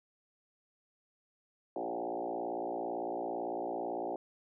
sine tone with frequency modulation, 554.4 Hz, C#5, in tune, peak -34 dBFS, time 1.76-4.16 s, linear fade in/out 2 ms, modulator 57.9 Hz, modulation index 4.5, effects none

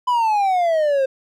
triangle exponential sweep, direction down, 1009 to 523 Hz, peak -13 dBFS, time 0.07-1.06 s, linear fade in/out 10 ms, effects none

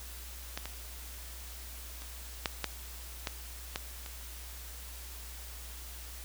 clicks, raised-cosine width 0.2 ms, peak -18 / -21 / -30 / -12 / -13 / -15 / -16 / -26 dBFS, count 8, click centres 0.575 / 0.656 / 2.02 / 2.458 / 2.643 / 3.272 / 3.759 / 4.062 s, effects added 60 Hz sine -45 dBFS peak until 6.24 s + white hiss -48 dBFS RMS until 6.24 s

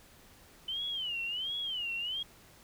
sine tone with vibrato, 3019 Hz, F#7, 34 cents sharp, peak -33 dBFS, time 0.68-2.23 s, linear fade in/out 5 ms, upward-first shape sine, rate 1.4 Hz, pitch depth 180 cents each way, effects pink hiss -58 dBFS RMS until 2.63 s

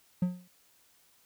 triangle tone with exponential decay, 180 Hz, F#3, 47 cents flat, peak -20 dBFS, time 0.22-0.48 s, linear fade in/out 5 ms, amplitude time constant 55 ms, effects white hiss -65 dBFS RMS until 1.25 s

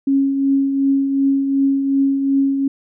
sine tone with tremolo, 274.1 Hz, C#4, 19 cents flat, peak -11 dBFS, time 0.07-2.68 s, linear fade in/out 5 ms, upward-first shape triangle, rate 2.7 Hz, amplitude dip 50%, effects none

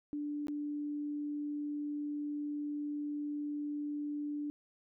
sine tone with dropouts, 293.7 Hz, D4, in tune, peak -35 dBFS, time 0.13-4.5 s, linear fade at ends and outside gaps 0 ms, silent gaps 0.47-0.483 s, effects none

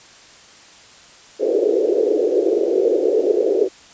white band-pass noise, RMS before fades -17 dBFS, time 1.39-3.69 s, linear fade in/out 50 ms, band 360 to 490 Hz, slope 48 dB/octave, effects white hiss -45 dBFS RMS until 3.93 s + resampled to 16000 Hz

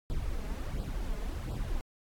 brown noise with flanger, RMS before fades -34 dBFS, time 0.1-1.81 s, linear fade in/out 0 ms, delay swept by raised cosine 0.23 to 4.83 ms, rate 1.4 Hz, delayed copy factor +0.8, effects AAC 64 kbps

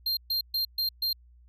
square tone bursts, 4188 Hz, C8, 1 cent sharp, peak -26 dBFS, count 5, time 0.06-1.13 s, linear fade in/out 5 ms, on 110 ms, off 130 ms, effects added 60 Hz sine -53 dBFS peak until 1.48 s

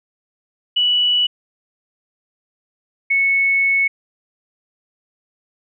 sine tone pair in turn, 2950 / 2206 Hz, F#7 / C#7, -6 / -9 cents, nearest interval perfect fourth, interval 503 cents, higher first, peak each -13 dBFS, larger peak neither, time 0.76-1.27 / 3.1-3.88 s, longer second, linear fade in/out 10 ms, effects none

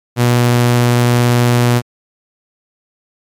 sawtooth tone, 121.2 Hz, B2, 32 cents flat, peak -5 dBFS, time 0.16-1.82 s, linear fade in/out 50 ms, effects MP3 96 kbps

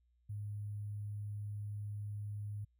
sine tone with sample-and-hold, 103.6 Hz, G#2, 4 cents flat, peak -39 dBFS, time 0.29-2.65 s, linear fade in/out 10 ms, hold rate 11025 Hz, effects added 60 Hz sine -70 dBFS peak until 2.79 s

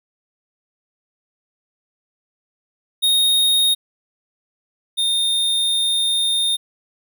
square tone pair in turn, 3718 / 3652 Hz, A#7 / A#7, -5 / -36 cents, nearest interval unison, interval 31 cents, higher first, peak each -14 / -17 dBFS, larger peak first, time 3.02-3.75 / 4.97-6.57 s, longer second, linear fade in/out 20 ms, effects none

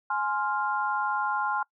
sine chord, F minor, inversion first, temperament just, 838.1 / 1047.7 / 1396.9 Hz, Ab5 / C6 / F6, +16 / +2 / 0 cents, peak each -29 / -30 / -30 dBFS, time 0.1-1.63 s, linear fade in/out 5 ms, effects noise-tail reverb RT60 0.1 s tail -24 dB re dry

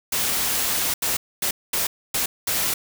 white noise bursts at uneven times, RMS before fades -23 dBFS, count 6, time 0.12-0.94 / 1.02-1.17 / 1.42-1.51 / 1.73-1.87 / 2.14-2.26 / 2.47-2.74 s, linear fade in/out 5 ms, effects none

